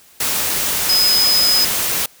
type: tone in noise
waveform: sine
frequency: 5050 Hz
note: D#8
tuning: 25 cents sharp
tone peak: -12 dBFS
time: 0.89-1.65 s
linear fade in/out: 5 ms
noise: white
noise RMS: -19 dBFS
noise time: 0.2-2.06 s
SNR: +4 dB
effects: white hiss -48 dBFS RMS until 2.2 s